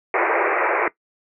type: band-pass noise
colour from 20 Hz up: pink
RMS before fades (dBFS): -20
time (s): 0.14-0.88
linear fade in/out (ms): 2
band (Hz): 340 to 2400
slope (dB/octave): 96
effects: noise-tail reverb RT60 0.1 s tail -18 dB re dry